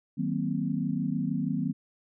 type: chord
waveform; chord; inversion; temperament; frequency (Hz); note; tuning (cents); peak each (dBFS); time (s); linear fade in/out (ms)
sine; C half-diminished seventh; first; just; 156.98 / 188.37 / 235.5 / 261.6; Eb3 / Gb3 / Bb3 / C4; +16 / +31 / +18 / 0; -32; 0.17-1.73; 20
effects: none